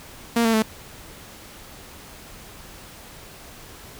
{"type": "tone with pitch steps", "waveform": "sawtooth", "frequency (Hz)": [233.1, 225.9, 219], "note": ["A#3", "A3", "A3"], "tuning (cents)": [0, 46, -8], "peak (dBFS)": -13, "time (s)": [0.36, 0.624], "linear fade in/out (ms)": 5, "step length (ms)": 88, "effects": ["pink hiss -43 dBFS RMS until 3.99 s"]}